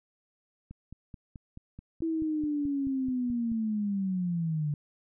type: click train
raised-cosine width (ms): 5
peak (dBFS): -31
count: 14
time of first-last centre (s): 0.71-3.518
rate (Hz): 4.63
type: linear sweep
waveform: sine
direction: down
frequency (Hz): 329.6 to 144.7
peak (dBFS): -27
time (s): 2.02-4.74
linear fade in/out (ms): 2
effects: none